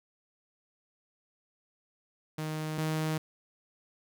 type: tone pair in turn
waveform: sawtooth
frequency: 155.56 / 156.82 Hz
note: D#3 / D#3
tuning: 0 / +14 cents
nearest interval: unison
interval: 14 cents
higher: second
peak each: -29 / -25 dBFS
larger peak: second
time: 2.38-2.78 / 2.78-3.18 s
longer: neither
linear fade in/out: 5 ms
effects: none